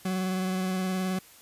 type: tone with vibrato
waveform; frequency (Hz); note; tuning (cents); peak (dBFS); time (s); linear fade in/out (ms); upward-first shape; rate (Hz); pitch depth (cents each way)
40% pulse; 186.4; F#3; +13; -26; 0.05-1.19; 5; sine; 19; 21
effects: white hiss -53 dBFS RMS until 1.41 s + resampled to 32000 Hz